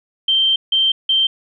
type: tone bursts at uneven times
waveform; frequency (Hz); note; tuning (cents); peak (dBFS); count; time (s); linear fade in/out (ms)
sine; 3136; G7; 0; -12; 3; 0.28-0.56 / 0.72-0.92 / 1.09-1.27; 5
effects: none